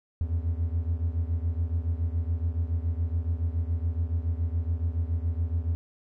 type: beating tone pair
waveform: triangle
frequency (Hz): 81 / 88.1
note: E2 / F2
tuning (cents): -30 / +16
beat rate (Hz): 7.1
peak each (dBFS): -25 / -28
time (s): 0.21-5.75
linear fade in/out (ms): 0
effects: none